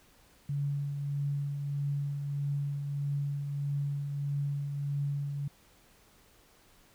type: tone with tremolo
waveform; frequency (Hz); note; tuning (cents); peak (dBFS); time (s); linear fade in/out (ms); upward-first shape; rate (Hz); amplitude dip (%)
sine; 142.3; C#3; +46; -28; 0.49-5.48; 5; triangle; 1.6; 45
effects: pink hiss -62 dBFS RMS until 6.94 s